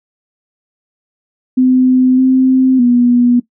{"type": "tone with pitch steps", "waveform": "sine", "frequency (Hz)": [255.9, 260.1, 243.2], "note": ["C4", "C4", "B3"], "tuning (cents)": [-38, -10, -26], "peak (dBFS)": -6, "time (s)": [1.57, 3.4], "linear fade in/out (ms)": 10, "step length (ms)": 610, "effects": ["noise-tail reverb RT60 0.1 s tail -17 dB re dry"]}